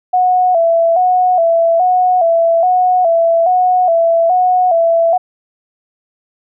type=tone with vibrato; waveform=sine; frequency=698.5 Hz; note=F5; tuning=in tune; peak=-8 dBFS; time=0.13-5.18 s; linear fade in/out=10 ms; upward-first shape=square; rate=1.2 Hz; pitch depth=80 cents each way; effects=none